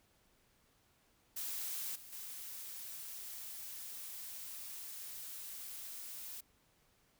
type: noise with level steps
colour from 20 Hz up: blue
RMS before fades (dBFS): -41 / -54 / -47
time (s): 1.36-6.41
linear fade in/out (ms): 10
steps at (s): 1.95 / 2.12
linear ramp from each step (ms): 10
effects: pink hiss -72 dBFS RMS until 7.19 s